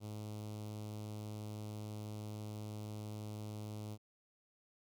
sawtooth tone with notch filter, 106.1 Hz, G#2, 38 cents sharp, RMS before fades -45 dBFS, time 0-3.98 s, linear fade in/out 50 ms, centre 1700 Hz, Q 0.72, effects none

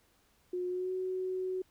sine tone with pitch glide, 360.3 to 371.9 Hz, F#4 to F#4, -46 to +9 cents, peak -32 dBFS, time 0.53-1.62 s, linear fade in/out 5 ms, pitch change +55 cents, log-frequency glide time 0.68-0.92 s, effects pink hiss -69 dBFS RMS until 1.7 s

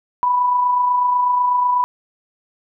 sine tone with amplitude modulation, 987.8 Hz, B5, in tune, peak -12 dBFS, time 0.23-1.84 s, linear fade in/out 0 ms, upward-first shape sine, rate 28.1 Hz, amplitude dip 35%, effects none

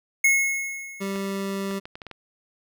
square tone with exponential decay, 2176 Hz, C#7, 33 cents flat, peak -15 dBFS, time 0.24-1.44 s, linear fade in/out 5 ms, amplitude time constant 260 ms
25% pulse tone, 196 Hz, G3, in tune, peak -23 dBFS, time 1-1.8 s, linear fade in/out 20 ms
clicks, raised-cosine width 0.3 ms, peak -22 dBFS, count 7, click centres 1.159 / 1.711 / 1.855 / 1.955 / 2.018 / 2.067 / 2.113 s
effects none

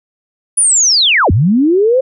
sine linear two-way sweep, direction down then up, 9920 to 76.8 to 537 Hz, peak -7 dBFS, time 0.57-2.01 s, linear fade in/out 10 ms, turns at 1.31 s, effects none

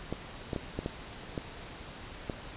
clicks, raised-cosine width 2 ms, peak -19 dBFS, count 7, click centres 0.126 / 0.532 / 0.562 / 0.79 / 0.861 / 1.378 / 2.298 s, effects pink hiss -45 dBFS RMS until 2.56 s + resampled to 8000 Hz

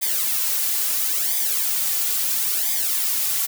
blue noise with flanger, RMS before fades -22 dBFS, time 0.01-3.47 s, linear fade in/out 20 ms, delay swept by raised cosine 0.71 to 3.21 ms, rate 0.74 Hz, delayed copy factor -0.8, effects none

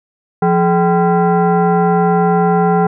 sine tone with frequency modulation, 174.61 Hz, F3, in tune, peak -9 dBFS, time 0.42-2.87 s, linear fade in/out 5 ms, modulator 600 Hz, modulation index 1.3, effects none

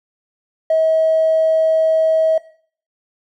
triangle tone, 640 Hz, D#5, 49 cents sharp, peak -8 dBFS, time 0.7-2.38 s, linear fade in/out 5 ms, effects noise-tail reverb RT60 0.5 s tail -20 dB re dry + tanh soft clip ceiling -9 dBFS

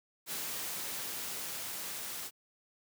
white noise with level ramp, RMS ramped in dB -38 to -41 dBFS, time 0.26-2.31 s, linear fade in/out 50 ms, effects high-pass 100 Hz 12 dB/octave

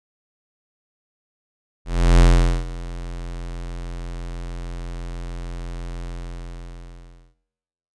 square tone with ADSR envelope, 43.12 Hz, F1, 21 cents flat, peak -9 dBFS, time 1.85-7.35 s, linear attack 350 ms, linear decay 440 ms, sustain -20 dB, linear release 1300 ms, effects noise-tail reverb RT60 1.0 s tail -18 dB re dry + resampled to 22050 Hz

